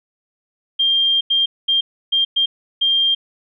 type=tone bursts at uneven times; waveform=sine; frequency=3194 Hz; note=G7; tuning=32 cents sharp; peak=-13 dBFS; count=6; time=0.79-1.21 / 1.3-1.46 / 1.68-1.81 / 2.12-2.25 / 2.36-2.46 / 2.81-3.15 s; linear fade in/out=10 ms; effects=none